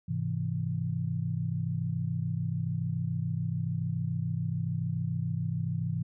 sine chord, Ab augmented, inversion none, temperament equal, 103.83 / 130.81 / 164.81 Hz, Ab2 / C3 / E3, 0 / 0 / 0 cents, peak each -34 / -33 / -32 dBFS, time 0.08-6.03 s, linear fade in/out 10 ms, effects none

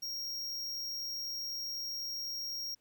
square tone, 5588 Hz, F8, in tune, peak -37 dBFS, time 0.02-2.75 s, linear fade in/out 10 ms, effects pink hiss -75 dBFS RMS until 2.8 s

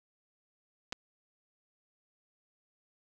clicks, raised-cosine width 0.2 ms, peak -20 dBFS, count 2, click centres 0.924 / 0.928 s, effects none

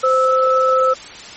sine tone pair together, 519.1 / 1308 Hz, C5 / E6, -14 / -14 cents, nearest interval octave + major third, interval 1600 cents, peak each -14 dBFS, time 0.03-0.94 s, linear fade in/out 10 ms, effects white hiss -35 dBFS RMS until 1.36 s + MP3 32 kbps

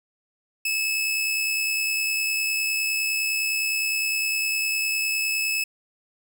sawtooth tone with amplitude modulation, 2600 Hz, E7, 24 cents flat, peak -18 dBFS, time 0.65-5.64 s, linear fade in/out 5 ms, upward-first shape sine, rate 69.8 Hz, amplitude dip 30%, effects none

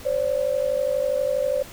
sine tone pair together, 523.3 / 575.6 Hz, C5 / D5, 0 / -35 cents, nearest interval major second, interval 165 cents, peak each -23 dBFS, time 0.05-1.63 s, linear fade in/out 10 ms, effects pink hiss -42 dBFS RMS until 1.72 s

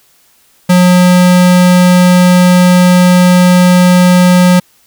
square tone, 180 Hz, F#3, 47 cents flat, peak -4 dBFS, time 0.69-4.6 s, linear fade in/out 10 ms, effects white hiss -49 dBFS RMS until 4.86 s

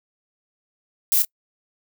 violet noise with echo, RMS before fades -18 dBFS, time 1.12-1.22 s, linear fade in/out 0 ms, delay 28 ms, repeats 1, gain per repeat -10 dB, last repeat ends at 1.248 s, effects noise-tail reverb RT60 0.1 s tail -26 dB re dry

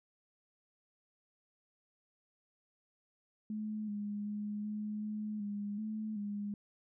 sine tone with pitch steps, 214.1 / 206.2 / 208.3 / 211.2 / 212.4 / 204.6 / 216.3 / 204.9 Hz, A3 / G#3 / G#3 / G#3 / G#3 / G#3 / A3 / G#3, -47 / -12 / +5 / +29 / +39 / -26 / -29 / -23 cents, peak -36 dBFS, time 3.5-6.54 s, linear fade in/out 2 ms, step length 380 ms, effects none

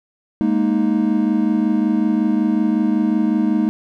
triangle chord, Ab suspended second, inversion none, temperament equal, 207.7 / 233.1 / 311.1 Hz, Ab3 / Bb3 / Eb4, 0 / 0 / 0 cents, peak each -17 dBFS, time 0.41-3.69 s, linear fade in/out 0 ms, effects none

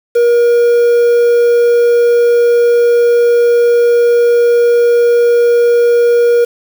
triangle tone with quantisation, 475.5 Hz, A#4, 34 cents sharp, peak -4 dBFS, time 0.15-6.45 s, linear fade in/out 10 ms, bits 5, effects none

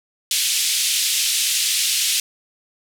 pink band-pass noise, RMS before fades -20 dBFS, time 0.31-2.2 s, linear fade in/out 2 ms, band 2800 to 12000 Hz, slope 24 dB/octave, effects none

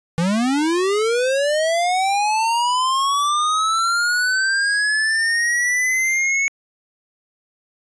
square linear sweep, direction up, 161.1 to 2217 Hz, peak -17 dBFS, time 0.18-6.48 s, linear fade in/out 0 ms, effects resampled to 22050 Hz

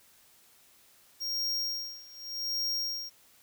square tone with tremolo, 5580 Hz, F8, 2 cents flat, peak -29 dBFS, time 1.2-3.1 s, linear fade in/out 20 ms, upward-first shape sine, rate 0.85 Hz, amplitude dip 90%, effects white hiss -61 dBFS RMS until 3.42 s

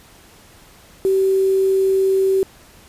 sine tone with quantisation, 384.4 Hz, G4, 34 cents flat, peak -13 dBFS, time 1.05-2.43 s, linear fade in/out 0 ms, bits 6, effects pink hiss -47 dBFS RMS until 2.88 s + resampled to 32000 Hz

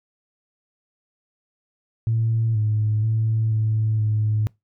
sine tone with pitch steps, 113.3 / 107.3 / 111 / 109.3 / 107.4 Hz, A#2 / A2 / A2 / A2 / A2, -49 / -43 / +16 / -11 / -41 cents, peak -17 dBFS, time 2.07-4.47 s, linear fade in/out 0 ms, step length 480 ms, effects noise-tail reverb RT60 0.2 s tail -25 dB re dry + tanh soft clip ceiling -13 dBFS

